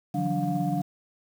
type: tone cluster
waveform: sine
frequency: 146.4 / 170.1 / 186.9 / 290.9 / 709 Hz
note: D3 / F3 / F#3 / D4 / F5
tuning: -5 / -45 / +18 / -16 / +26 cents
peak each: -30 dBFS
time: 0.14-0.82 s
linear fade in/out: 10 ms
effects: tanh soft clip ceiling -15 dBFS + 8-bit